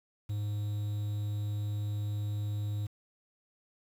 triangle tone with quantisation, 103.9 Hz, G#2, 1 cent sharp, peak -29 dBFS, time 0.29-2.87 s, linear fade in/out 10 ms, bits 9, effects none

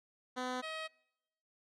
10% pulse tone pair in turn, 252.7 / 634.7 Hz, B3 / D#5, +40 / +34 cents, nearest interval octave + major third, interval 1594 cents, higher second, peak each -28 / -31 dBFS, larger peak first, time 0.36-0.62 / 0.62-0.88 s, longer neither, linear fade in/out 20 ms, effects noise-tail reverb RT60 0.9 s tail -26 dB re dry + low-pass 6000 Hz 12 dB/octave

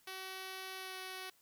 5% pulse tone with pitch glide, 378 to 374.7 Hz, F#4 to F#4, +37 to +22 cents, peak -32 dBFS, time 0.07-1.3 s, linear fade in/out 5 ms, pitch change -15 cents, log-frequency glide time 0.77-0.97 s, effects white hiss -69 dBFS RMS until 1.41 s

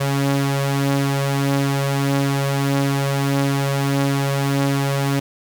sawtooth tone pair together, 138.59 / 278.8 Hz, C#3 / C#4, 0 / +10 cents, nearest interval octave, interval 1210 cents, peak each -14 / -21 dBFS, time 0-5.2 s, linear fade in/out 10 ms, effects none

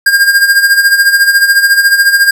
square tone with tremolo, 1611 Hz, G6, 47 cents sharp, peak -3 dBFS, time 0.06-2.31 s, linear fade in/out 5 ms, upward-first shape sine, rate 14 Hz, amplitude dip 65%, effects none

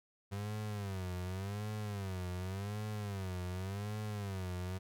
35% pulse tone with vibrato, 98.1 Hz, G2, 2 cents sharp, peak -36 dBFS, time 0.31-4.79 s, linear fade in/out 20 ms, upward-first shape sine, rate 0.88 Hz, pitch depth 150 cents each way, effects none

